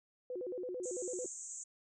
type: tone with vibrato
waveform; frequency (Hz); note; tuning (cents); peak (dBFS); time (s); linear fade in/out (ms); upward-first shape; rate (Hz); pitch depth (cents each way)
sine; 426.5; G#4; +46; -38; 0.3-1.26; 2; square; 9; 280
type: band-pass noise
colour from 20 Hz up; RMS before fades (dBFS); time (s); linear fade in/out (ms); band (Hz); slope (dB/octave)
white; -46; 0.83-1.64; 10; 6400 to 8000; 96
effects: none